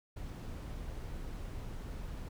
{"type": "noise", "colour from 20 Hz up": "brown", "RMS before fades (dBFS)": -42, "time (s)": [0.16, 2.29], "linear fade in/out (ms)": 10, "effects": []}